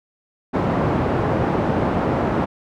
pink band-pass noise, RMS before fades -20 dBFS, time 0.53-2.46 s, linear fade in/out 20 ms, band 110 to 940 Hz, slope 12 dB/octave, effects none

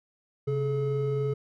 triangle tone pair together, 134.6 / 427.3 Hz, C3 / G#4, +49 / +49 cents, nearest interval octave + minor sixth, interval 2000 cents, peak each -26 dBFS, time 0.47-1.34 s, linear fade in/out 10 ms, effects none

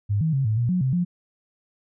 sine tone with pitch steps, 102.3 / 159.7 / 135.6 / 108.7 / 119.4 / 181.4 / 130.9 / 176.6 Hz, G#2 / D#3 / C#3 / A2 / A#2 / F#3 / C3 / F3, -26 / +45 / -38 / -21 / +42 / -34 / +1 / +20 cents, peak -19 dBFS, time 0.09-1.05 s, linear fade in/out 20 ms, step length 120 ms, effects none

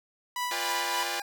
sawtooth tone with tremolo, 986 Hz, B5, 3 cents flat, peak -24 dBFS, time 0.36-1.03 s, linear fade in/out 2 ms, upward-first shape triangle, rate 3.5 Hz, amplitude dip 70%
5% pulse chord, B diminished, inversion second, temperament equal, 349.2 / 493.9 / 587.3 Hz, F4 / B4 / D5, 0 / 0 / 0 cents, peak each -24 dBFS, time 0.51-1.2 s, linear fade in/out 2 ms
25% pulse tone, 808 Hz, G#5, 48 cents flat, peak -31 dBFS, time 0.52-1.22 s, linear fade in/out 2 ms
effects none

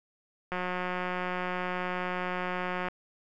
click train, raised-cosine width 0.5 ms, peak -18 dBFS, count 429, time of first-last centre 0.52-2.885 s, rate 181 Hz, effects none

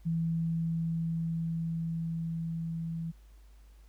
sine tone with level ramp, 164.81 Hz, E3, in tune, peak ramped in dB -27 to -33 dBFS, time 0.05-3.12 s, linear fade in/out 20 ms, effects added 51 Hz sine -52 dBFS peak until 3.88 s + pink hiss -68 dBFS RMS until 3.88 s

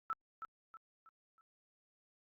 sine tone with echo, 1318.5 Hz, E6, in tune, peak -34 dBFS, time 0.1-0.13 s, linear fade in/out 0 ms, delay 320 ms, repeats 4, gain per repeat -8 dB, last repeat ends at 1.41 s, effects Opus 48 kbps

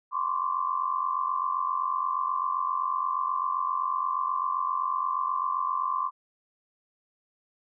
sine tone cluster, 1027 / 1075 / 1162 Hz, C6 / C6 / D6, -33 / +47 / -19 cents, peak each -30 dBFS, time 0.11-6.11 s, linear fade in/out 50 ms, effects none

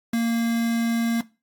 triangle tone with quantisation, 231.1 Hz, A#3, 15 cents flat, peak -18 dBFS, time 0.13-1.21 s, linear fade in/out 5 ms, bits 5, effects noise-tail reverb RT60 0.3 s tail -20 dB re dry + AAC 64 kbps

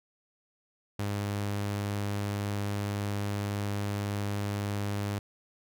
sawtooth tone, 101.8 Hz, G#2, 34 cents flat, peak -26 dBFS, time 0.99-5.19 s, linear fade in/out 5 ms, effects none

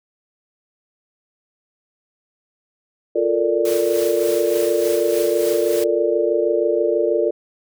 sine chord, Bb major seventh, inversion second, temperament equal, 349.2 / 440 / 466.2 / 587.3 Hz, F4 / A4 / Bb4 / D5, 0 / 0 / 0 / 0 cents, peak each -21 dBFS, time 3.15-7.31 s, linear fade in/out 10 ms
white noise with tremolo, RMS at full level -30 dBFS, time 3.65-5.84 s, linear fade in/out 2 ms, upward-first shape sine, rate 3.4 Hz, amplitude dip 45%
effects none

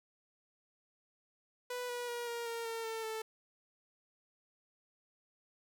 sawtooth tone with pitch steps, 493.9 / 486 / 478.2 / 470.5 / 463 / 455.5 / 448.2 / 441 Hz, B4 / B4 / A#4 / A#4 / A#4 / A#4 / A4 / A4, 0 / -28 / +44 / +16 / -12 / -40 / +32 / +4 cents, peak -34 dBFS, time 1.7-3.22 s, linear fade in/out 5 ms, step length 190 ms, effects none

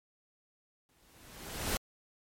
pink noise with exponential growth, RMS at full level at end -31 dBFS, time 0.89-1.77 s, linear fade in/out 0 ms, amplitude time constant 190 ms, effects MP3 64 kbps

